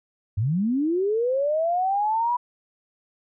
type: linear sweep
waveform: sine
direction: up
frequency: 91.9 to 986 Hz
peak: -20 dBFS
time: 0.37-2.37 s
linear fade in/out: 10 ms
effects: none